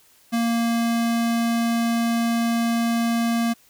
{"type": "tone", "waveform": "square", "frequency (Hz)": 232.2, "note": "A#3", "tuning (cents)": -7, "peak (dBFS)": -20, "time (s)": [0.32, 3.54], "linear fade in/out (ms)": 20, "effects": ["white hiss -56 dBFS RMS until 3.69 s"]}